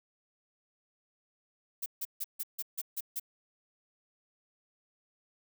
violet noise bursts, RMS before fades -35 dBFS, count 8, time 1.82-3.198 s, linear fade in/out 10 ms, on 41 ms, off 150 ms, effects none

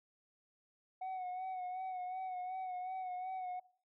sine tone with vibrato, 740 Hz, F#5, in tune, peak -36 dBFS, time 1.01-3.6 s, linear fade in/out 10 ms, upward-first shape sine, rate 2.7 Hz, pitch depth 38 cents each way, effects noise-tail reverb RT60 0.5 s tail -20 dB re dry + tanh soft clip ceiling -38 dBFS

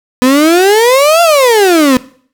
35% pulse exponential two-way sweep, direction up then down, 246.9 to 697 to 246.9 Hz, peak -3 dBFS, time 0.22-1.97 s, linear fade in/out 0 ms, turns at 1.22 s, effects noise-tail reverb RT60 0.5 s tail -19 dB re dry

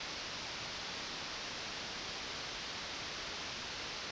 white low-pass noise, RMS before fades -43 dBFS, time 0-4.11 s, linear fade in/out 5 ms, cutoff 5700 Hz, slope 48 dB/octave, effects resampled to 16000 Hz

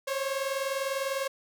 sawtooth tone pair together, 533 / 553 Hz, C5 / C#5, +32 / -4 cents, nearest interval minor second, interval 64 cents, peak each -28 dBFS, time 0.07-1.28 s, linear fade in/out 10 ms, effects none

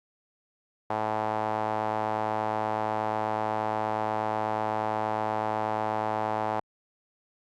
sawtooth tone with band-pass filter, 108.3 Hz, A2, 27 cents flat, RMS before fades -29 dBFS, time 0.9-6.6 s, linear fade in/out 5 ms, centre 820 Hz, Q 2.9, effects Opus 48 kbps

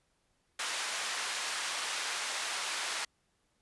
pink band-pass noise, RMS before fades -36 dBFS, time 0.59-3.05 s, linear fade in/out 5 ms, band 1100 to 8800 Hz, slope 12 dB/octave, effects pink hiss -75 dBFS RMS until 3.61 s + resampled to 24000 Hz

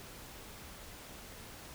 silence, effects pink hiss -50 dBFS RMS until 1.74 s

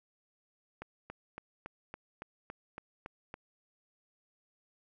click train, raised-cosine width 0.5 ms, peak -27 dBFS, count 10, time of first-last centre 0.82-3.341 s, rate 3.57 Hz, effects none

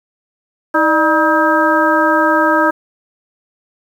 harmonic tone with a mistuned harmonic, 318.4 Hz, D#4, 40 cents sharp, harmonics 1 / 2 / 3 / 4 / 5, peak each -16 / -16 / -16 / -16 / -16 dBFS, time 0.74-2.71 s, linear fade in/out 10 ms, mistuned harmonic 2, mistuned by -99 cents, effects 7-bit

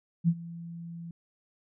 sine tone with ADSR envelope, 168.7 Hz, E3, 40 cents sharp, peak -18 dBFS, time 0.24-1.11 s, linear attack 41 ms, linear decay 57 ms, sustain -20 dB, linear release 3 ms, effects none

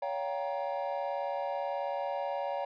triangle chord, G half-diminished seventh, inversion second, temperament just, 564.5 / 705.6 / 784 / 940.8 Hz, Db5 / F5 / G5 / Bb5, +31 / +18 / 0 / +16 cents, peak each -33 / -37 / -36 / -37 dBFS, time 0.02-2.65 s, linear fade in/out 5 ms, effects resampled to 11025 Hz

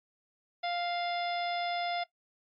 harmonic tone with a mistuned harmonic, 699 Hz, F5, 1 cent sharp, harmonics 1 / 2 / 3 / 4 / 5 / 6 / 7, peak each -32 / -44 / -40 / -48 / -41 / -50 / -46 dBFS, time 0.63-2.04 s, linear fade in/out 10 ms, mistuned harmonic 7, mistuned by +57 cents, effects noise-tail reverb RT60 0.1 s tail -17 dB re dry + Opus 48 kbps

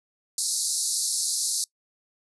white band-pass noise, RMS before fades -27 dBFS, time 0.38-1.64 s, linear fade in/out 2 ms, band 4000 to 11000 Hz, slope 96 dB/octave, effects noise-tail reverb RT60 0.1 s tail -24 dB re dry

